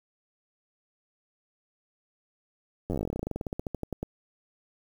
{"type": "slowing click train", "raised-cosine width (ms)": 2, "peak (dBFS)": -18, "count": 29, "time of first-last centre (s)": [2.9, 4.03], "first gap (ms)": 10, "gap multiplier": 1.09, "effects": ["8-bit"]}